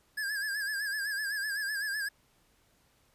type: tone with vibrato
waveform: square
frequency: 1661.2 Hz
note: G#6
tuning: in tune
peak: -32 dBFS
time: 0.17-2.09 s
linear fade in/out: 10 ms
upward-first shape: sine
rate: 7.9 Hz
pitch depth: 83 cents each way
effects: pink hiss -68 dBFS RMS until 3.14 s + resampled to 32000 Hz